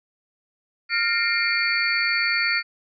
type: tone cluster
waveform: sine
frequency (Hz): 1400 / 1835 / 2125 / 2379 / 4476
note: F6 / A#6 / C7 / D7 / C#8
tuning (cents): +4 / -28 / +26 / +22 / +16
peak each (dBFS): -26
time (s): 0.89-2.63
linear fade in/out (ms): 50
effects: none